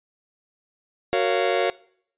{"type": "chord", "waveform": "45% pulse", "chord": "Gb major seventh", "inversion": "none", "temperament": "just", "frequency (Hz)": [370, 462.5, 555, 693.7], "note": ["Gb4", "Bb4", "Db5", "F5"], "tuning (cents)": [0, -14, 2, -12], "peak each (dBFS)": -25, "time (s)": [1.13, 1.7], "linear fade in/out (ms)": 0, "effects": ["noise-tail reverb RT60 0.6 s tail -22 dB re dry", "resampled to 8000 Hz"]}